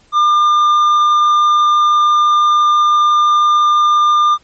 sine tone with tanh clipping, 1201 Hz, D6, 38 cents sharp, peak -9 dBFS, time 0.12-4.38 s, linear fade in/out 50 ms, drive 6 dB, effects pink hiss -52 dBFS RMS until 4.43 s + MP3 32 kbps

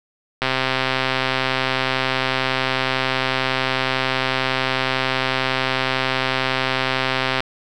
click train, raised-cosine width 0.3 ms, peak -3 dBFS, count 916, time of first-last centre 0.42-7.405 s, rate 131 Hz, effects none

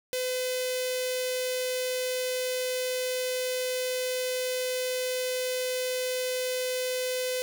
sawtooth tone with notch filter, 507 Hz, B4, 45 cents sharp, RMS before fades -30 dBFS, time 0.13-7.42 s, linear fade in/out 0 ms, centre 1100 Hz, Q 0.52, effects none

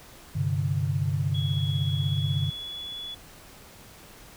sine chord, G suspended fourth, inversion none, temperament just, 98 / 130.67 / 147 Hz, G2 / C3 / D3, 0 / -2 / +2 cents, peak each -28 / -29 / -27 dBFS, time 0.35-2.5 s, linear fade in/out 10 ms
sine tone with pitch glide, 3354 to 3409 Hz, G#7 to G#7, +16 to +45 cents, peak -34 dBFS, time 1.34-3.15 s, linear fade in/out 10 ms, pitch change +29 cents, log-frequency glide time 1.91-2.88 s
effects pink hiss -49 dBFS RMS until 4.36 s

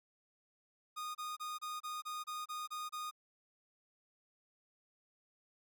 45% pulse tone bursts, 1232 Hz, D#6, 17 cents flat, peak -40 dBFS, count 10, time 0.96-3.112 s, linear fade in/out 20 ms, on 190 ms, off 28 ms, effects none

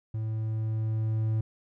triangle tone with level ramp, 110 Hz, A2, in tune, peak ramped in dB -27 to -22 dBFS, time 0.14-1.41 s, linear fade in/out 5 ms, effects none

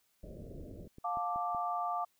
pink low-pass noise, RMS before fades -47 dBFS, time 0.23-0.88 s, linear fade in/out 5 ms, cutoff 640 Hz, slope 96 dB/octave
click train, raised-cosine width 3 ms, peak -37 dBFS, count 7, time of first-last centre 0.42-1.548 s, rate 5.32 Hz
sine chord, D minor, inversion first, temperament equal with one note detuned, 707.4 / 880 / 1174.7 Hz, F5 / A5 / D6, +22 / 0 / 0 cents, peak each -35 / -40 / -36 dBFS, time 1.04-2.05 s, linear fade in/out 10 ms
effects white hiss -74 dBFS RMS until 2.19 s

